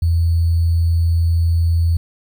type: tone with sample-and-hold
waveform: sine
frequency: 83.7 Hz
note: E2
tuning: 27 cents sharp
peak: -12 dBFS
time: 0.02-1.97 s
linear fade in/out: 5 ms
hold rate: 4410 Hz
effects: none